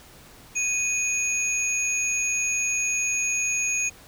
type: tone pair together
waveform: sine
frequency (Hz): 2489 / 6640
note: D#7 / G#8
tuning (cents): 0 / -1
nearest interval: octave + perfect fourth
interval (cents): 1699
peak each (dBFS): -24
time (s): 0.55-3.9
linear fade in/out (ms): 20
effects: tanh soft clip ceiling -17 dBFS + pink hiss -49 dBFS RMS until 4.07 s